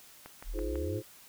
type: click train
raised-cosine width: 0.5 ms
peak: -30 dBFS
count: 4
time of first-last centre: 0.26-0.756 s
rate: 6.05 Hz
type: exponential sweep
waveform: sine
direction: up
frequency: 32.7 to 119.2 Hz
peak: -34 dBFS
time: 0.44-1.02 s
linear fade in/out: 50 ms
type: chord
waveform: sine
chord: F minor seventh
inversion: third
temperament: just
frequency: 314.3 / 349.2 / 419.1 / 523.8 Hz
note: Eb4 / F4 / Ab4 / C5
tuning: +18 / 0 / +16 / +2 cents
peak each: -39 / -39 / -39 / -40 dBFS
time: 0.53-1.03 s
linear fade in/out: 50 ms
effects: white hiss -55 dBFS RMS until 1.28 s